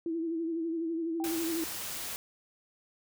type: tone with vibrato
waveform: sine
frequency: 329.6 Hz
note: E4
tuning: in tune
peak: -30 dBFS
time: 0.06-1.64 s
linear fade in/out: 2 ms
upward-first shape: sine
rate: 12 Hz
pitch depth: 49 cents each way
type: tone with exponential decay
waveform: sine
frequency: 784 Hz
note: G5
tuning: in tune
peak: -37 dBFS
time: 1.2-1.62 s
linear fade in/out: 1 ms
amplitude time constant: 90 ms
type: noise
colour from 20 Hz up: white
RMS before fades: -38 dBFS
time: 1.24-2.16 s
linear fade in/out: 0 ms
effects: none